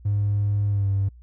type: tone with pitch glide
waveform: triangle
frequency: 102.3 to 98.47 Hz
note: G#2 to G2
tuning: -26 to +8 cents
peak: -16 dBFS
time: 0.05-1.09 s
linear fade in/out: 10 ms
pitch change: -66 cents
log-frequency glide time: 0.69-0.88 s
effects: tanh soft clip ceiling -16 dBFS + added 60 Hz sine -44 dBFS peak until 1.22 s

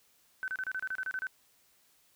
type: tone bursts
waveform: sine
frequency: 1524 Hz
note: G6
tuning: 49 cents flat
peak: -32 dBFS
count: 11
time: 0.43-1.269 s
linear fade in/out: 0 ms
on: 49 ms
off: 30 ms
effects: white hiss -67 dBFS RMS until 2.15 s

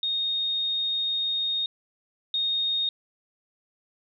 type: tone pair in turn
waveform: sine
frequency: 3707 / 3707 Hz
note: A#7 / A#7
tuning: -10 / -10 cents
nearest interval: unison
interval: 0 cents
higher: neither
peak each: -24 / -23 dBFS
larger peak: second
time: 0.03-1.66 / 2.34-2.89 s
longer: first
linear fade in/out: 2 ms
effects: none

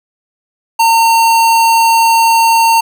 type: tone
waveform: square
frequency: 912 Hz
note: A#5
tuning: 38 cents flat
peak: -7 dBFS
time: 0.79-2.81 s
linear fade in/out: 10 ms
effects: none

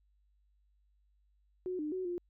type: tone with pitch steps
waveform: sine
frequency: 366.2 / 302.4 / 372 / 352 Hz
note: F#4 / D#4 / F#4 / F4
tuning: -18 / -49 / +9 / +14 cents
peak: -34 dBFS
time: 1.66-2.18 s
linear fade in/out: 0 ms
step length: 130 ms
effects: added 50 Hz sine -68 dBFS peak until 2.29 s

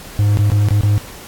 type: tone with dropouts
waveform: triangle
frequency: 103.3 Hz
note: G#2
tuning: 9 cents flat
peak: -8 dBFS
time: 0.19-0.98 s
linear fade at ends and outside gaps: 0 ms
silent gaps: 0.372-0.388 / 0.501-0.518 / 0.686-0.707 / 0.809-0.833 s
effects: pink hiss -35 dBFS RMS until 1.27 s + AAC 64 kbps

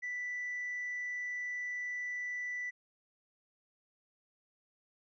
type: tone with tanh clipping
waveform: triangle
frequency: 1975.5 Hz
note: B6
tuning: in tune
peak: -36 dBFS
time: 0.02-2.71 s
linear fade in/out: 20 ms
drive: 5 dB
effects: resampled to 16000 Hz

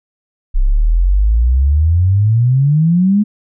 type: exponential sweep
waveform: sine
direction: up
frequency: 31.34 to 213.6 Hz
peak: -8 dBFS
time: 0.54-3.24 s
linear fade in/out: 20 ms
effects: none

